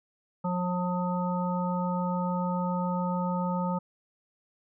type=harmonic tone; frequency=179.3 Hz; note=F3; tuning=46 cents sharp; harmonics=1 / 3 / 5 / 7; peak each=-28 / -35 / -33 / -37 dBFS; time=0.44-3.79 s; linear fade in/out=10 ms; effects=none